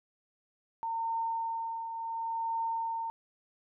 sine tone with tremolo, 911 Hz, A#5, 40 cents flat, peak -29 dBFS, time 0.83-3.1 s, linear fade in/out 0 ms, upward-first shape triangle, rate 0.7 Hz, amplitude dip 55%, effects none

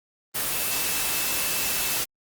sine tone in noise, 2637 Hz, E7, in tune, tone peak -35 dBFS, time 0.51-1.99 s, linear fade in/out 20 ms, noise white, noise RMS -26 dBFS, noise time 0.34-2.05 s, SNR -12 dB, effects Opus 24 kbps

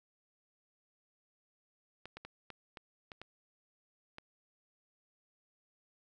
clicks, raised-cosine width 0.3 ms, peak -30 dBFS, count 8, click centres 2.056 / 2.17 / 2.25 / 2.503 / 2.772 / 3.118 / 3.216 / 4.184 s, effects none

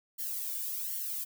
violet noise with flanger, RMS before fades -36 dBFS, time 0.18-1.25 s, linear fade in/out 20 ms, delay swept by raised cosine 0.79 to 1.56 ms, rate 1.3 Hz, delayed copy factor -0.75, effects none

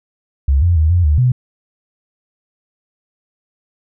sine tone with pitch steps, 68.6 / 86.9 / 78.4 / 88.3 / 75 / 125.5 Hz, C#2 / F2 / D#2 / F2 / D2 / B2, -17 / -8 / +14 / +20 / +37 / +28 cents, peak -9 dBFS, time 0.48-1.32 s, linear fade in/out 5 ms, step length 140 ms, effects none

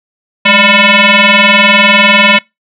sine tone with frequency modulation, 210 Hz, G#3, 19 cents sharp, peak -3 dBFS, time 0.45-2.39 s, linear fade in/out 10 ms, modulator 400 Hz, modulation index 7.4, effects noise-tail reverb RT60 0.2 s tail -25 dB re dry

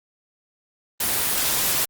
white noise, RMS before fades -22 dBFS, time 1-1.85 s, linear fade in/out 5 ms, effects Opus 24 kbps

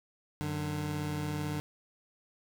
25% pulse tone pair together, 93.75 / 149.6 Hz, F#2 / D3, +23 / +32 cents, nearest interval minor sixth, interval 809 cents, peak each -35 / -30 dBFS, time 0.41-1.6 s, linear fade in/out 0 ms, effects none

